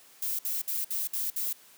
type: noise bursts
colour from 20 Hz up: violet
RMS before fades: -31 dBFS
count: 6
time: 0.22-1.53 s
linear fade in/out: 5 ms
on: 170 ms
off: 58 ms
effects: white hiss -56 dBFS RMS until 1.77 s + high-pass 150 Hz 12 dB/octave